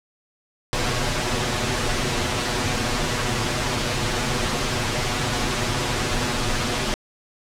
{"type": "noise with comb filter", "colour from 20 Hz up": "pink", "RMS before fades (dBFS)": -23, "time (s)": [0.73, 6.94], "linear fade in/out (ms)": 0, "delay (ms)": 8.2, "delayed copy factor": 0.95, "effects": ["low-pass 7000 Hz 12 dB/octave"]}